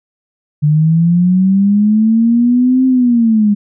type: linear two-way sweep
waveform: sine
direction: up then down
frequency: 146.83 to 261.6 to 202.4 Hz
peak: -7 dBFS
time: 0.62-3.55 s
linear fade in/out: 20 ms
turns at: 2.86 s
effects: none